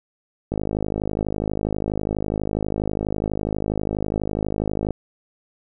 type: click train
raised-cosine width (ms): 2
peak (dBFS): -10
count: 230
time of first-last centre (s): 0.52-4.907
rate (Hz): 52.2
effects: none